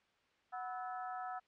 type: harmonic tone with a mistuned harmonic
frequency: 246.9 Hz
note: B3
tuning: in tune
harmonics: 3 / 4 / 5 / 6 / 7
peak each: -42 / -53 / -46 / -55 / -55 dBFS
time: 0.52-1.4 s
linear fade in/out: 20 ms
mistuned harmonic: 5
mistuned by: +92 cents
effects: white hiss -73 dBFS RMS until 1.47 s + low-pass 3000 Hz 12 dB/octave